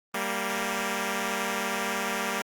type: tone pair together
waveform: 5% pulse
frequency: 196.34 / 233.1 Hz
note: G3 / A#3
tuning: +3 / 0 cents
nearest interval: minor third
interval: 297 cents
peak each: -19 dBFS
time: 0.14-2.42 s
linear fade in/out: 5 ms
effects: Opus 32 kbps